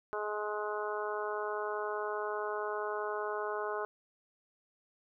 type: harmonic tone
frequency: 210.4 Hz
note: G#3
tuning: 23 cents sharp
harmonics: 2 / 3 / 4 / 5 / 6 / 7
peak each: -37 / -41 / -42 / -41 / -42 / -43 dBFS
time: 0.13-3.85 s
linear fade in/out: 0 ms
effects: none